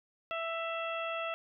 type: harmonic tone with a mistuned harmonic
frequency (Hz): 661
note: E5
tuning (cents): +5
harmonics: 1 / 2 / 3 / 4 / 5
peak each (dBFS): -37 / -38 / -46 / -40 / -47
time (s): 0.31-1.34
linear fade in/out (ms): 0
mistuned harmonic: 4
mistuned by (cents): +20
effects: none